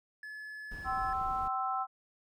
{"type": "tone", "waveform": "triangle", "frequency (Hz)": 1715, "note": "A6", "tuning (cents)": -45, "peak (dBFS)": -40, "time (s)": [0.23, 1.13], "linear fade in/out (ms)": 2}
{"type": "noise", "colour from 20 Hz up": "brown", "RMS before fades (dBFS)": -45, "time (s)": [0.71, 1.48], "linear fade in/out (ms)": 5}
{"type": "chord", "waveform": "sine", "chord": "C major", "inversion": "second", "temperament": "equal with one note detuned", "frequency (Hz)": [769.2, 1046.5, 1318.5], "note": ["G5", "C6", "E6"], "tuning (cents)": [-33, 0, 0], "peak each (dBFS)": [-34, -38, -34], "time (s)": [0.84, 1.87], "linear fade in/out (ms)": 50}
{"effects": []}